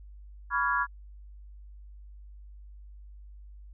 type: chord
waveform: sine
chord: C# dominant seventh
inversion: third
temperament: equal with one note detuned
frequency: 987.8 / 1134.6 / 1396.9 / 1661.2 Hz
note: B5 / C#6 / E#6 / G#6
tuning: 0 / +40 / 0 / 0 cents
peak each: -30 dBFS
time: 0.5-0.87 s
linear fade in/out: 50 ms
effects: added 50 Hz sine -45 dBFS peak until 3.73 s